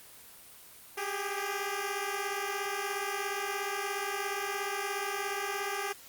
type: beating tone pair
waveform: 10% pulse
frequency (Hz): 392 / 409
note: G4 / G#4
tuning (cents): 0 / -26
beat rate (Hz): 17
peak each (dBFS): -27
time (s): 0.97-5.93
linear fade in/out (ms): 10
effects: white hiss -52 dBFS RMS until 6.08 s + Opus 24 kbps